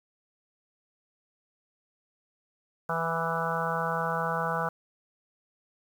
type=harmonic tone with a mistuned harmonic; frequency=164.81 Hz; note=E3; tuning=in tune; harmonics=1 / 3 / 4 / 5 / 6 / 7 / 8 / 9; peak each=-35 / -35 / -35 / -35 / -35 / -35 / -35 / -35 dBFS; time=2.89-4.69 s; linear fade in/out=5 ms; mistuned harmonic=7; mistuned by=+29 cents; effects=9-bit